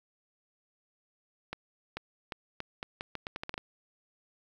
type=accelerating click train; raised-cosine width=0.3 ms; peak=-20 dBFS; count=13; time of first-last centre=1.53-3.579 s; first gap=440 ms; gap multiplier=0.8; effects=9-bit